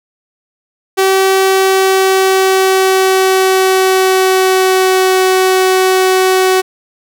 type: tone with pitch glide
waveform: sawtooth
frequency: 383.1 to 374.8 Hz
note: G4 to F#4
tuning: -40 to +22 cents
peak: -4 dBFS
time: 0.97-6.62 s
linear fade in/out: 20 ms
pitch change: -38 cents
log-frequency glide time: 1.38-5.15 s
effects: none